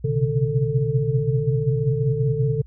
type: tone cluster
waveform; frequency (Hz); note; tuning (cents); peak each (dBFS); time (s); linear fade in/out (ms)
sine; 120.2 / 129.9 / 135.3 / 150.6 / 443.9; B2 / C3 / C#3 / D3 / A4; -46 / -12 / -42 / +44 / +15; -26 / -25 / -23 / -25 / -25; 0.04-2.62; 10
effects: added 60 Hz sine -41 dBFS peak until 2.66 s